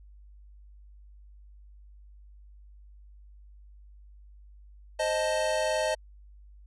square chord, A diminished, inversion first, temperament equal, 523.3 / 622.3 / 880 Hz, C5 / Eb5 / A5, 0 / 0 / 0 cents, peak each -33 / -28 / -34 dBFS, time 4.99-5.95 s, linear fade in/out 10 ms, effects added 50 Hz sine -49 dBFS peak until 6.66 s + resampled to 24000 Hz

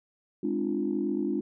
sine chord, D half-diminished seventh, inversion second, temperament equal with one note detuned, 207.7 / 261.6 / 299.3 / 349.2 Hz, Ab3 / C4 / D4 / F4, 0 / 0 / +33 / 0 cents, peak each -32 / -33 / -30 / -31 dBFS, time 0.43-1.41 s, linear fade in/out 5 ms, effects tanh soft clip ceiling -16 dBFS

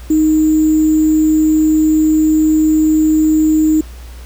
sine tone with sample-and-hold, 311.1 Hz, D#4, in tune, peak -8 dBFS, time 0.1-3.81 s, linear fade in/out 5 ms, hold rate 7350 Hz, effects added 60 Hz sine -29 dBFS peak until 4.25 s + pink hiss -41 dBFS RMS until 4.25 s

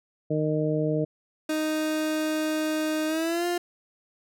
harmonic tone, 153.8 Hz, D#3, 20 cents flat, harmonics 1 / 2 / 3 / 4, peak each -27 / -28 / -28 / -30 dBFS, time 0.3-1.05 s, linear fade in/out 10 ms
30% pulse tone with pitch glide, 310.5 to 350.5 Hz, D#4 to F4, -3 to +6 cents, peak -22 dBFS, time 1.49-3.58 s, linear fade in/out 5 ms, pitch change +209 cents, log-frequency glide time 3.07-3.46 s
effects none

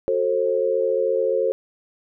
sine chord, F# diminished, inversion none, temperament just, 370 / 444 / 532.8 Hz, F#4 / A4 / C5, 0 / +16 / +31 cents, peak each -26 / -22 / -21 dBFS, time 0.08-1.52 s, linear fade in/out 0 ms, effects none

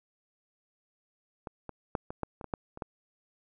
clicks, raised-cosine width 1 ms, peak -24 / -25 / -15 / -24 / -17 / -28 / -25 / -17 / -29 / -20 dBFS, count 10, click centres 1.472 / 1.693 / 1.952 / 2.105 / 2.233 / 2.412 / 2.443 / 2.538 / 2.774 / 2.822 s, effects none

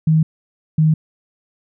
sine tone pair in turn, 158.1 / 156.56 Hz, D#3 / D#3, +28 / +11 cents, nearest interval unison, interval 17 cents, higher first, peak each -10 dBFS, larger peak neither, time 0.07-0.23 / 0.78-0.94 s, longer neither, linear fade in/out 5 ms, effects none

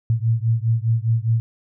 sine beating tone pair, 111.9 / 116.8 Hz, A2 / A#2, +30 / +4 cents, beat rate 4.9 Hz, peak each -19 / -20 dBFS, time 0.1-1.4 s, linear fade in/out 0 ms, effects none

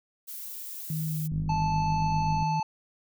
violet noise, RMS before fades -39 dBFS, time 0.27-1.28 s, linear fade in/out 20 ms
sine tone with vibrato, 156.6 Hz, D#3, 11 cents sharp, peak -28 dBFS, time 0.9-2.6 s, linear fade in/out 2 ms, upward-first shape sine, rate 2 Hz, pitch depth 10 cents each way
click train, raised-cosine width 5 ms, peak -23 dBFS, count 56, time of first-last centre 1.32-2.427 s, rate 49.7 Hz
harmonic tone, 875 Hz, A5, 10 cents flat, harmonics 1 / 3 / 5 / 7, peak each -26 / -42 / -45 / -51 dBFS, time 1.49-2.63 s, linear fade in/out 5 ms
effects none

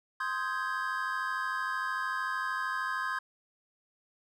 triangle chord, Ab major seventh, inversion first, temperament equal with one note detuned, 1046.5 / 1253.9 / 1568 / 1661.2 Hz, C6 / Eb6 / G6 / Ab6, 0 / +13 / 0 / 0 cents, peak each -33 / -36 / -35 / -35 dBFS, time 0.2-3.19 s, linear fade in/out 5 ms, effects none

